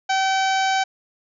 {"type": "harmonic tone with a mistuned harmonic", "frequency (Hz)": 768, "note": "G5", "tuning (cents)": -36, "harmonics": [1, 2, 3, 4, 5, 6, 7, 8, 9], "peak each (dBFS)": [-19, -25, -29, -31, -33, -35, -36, -37, -38], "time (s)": [0.09, 0.84], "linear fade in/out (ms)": 10, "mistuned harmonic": 9, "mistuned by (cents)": -29, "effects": []}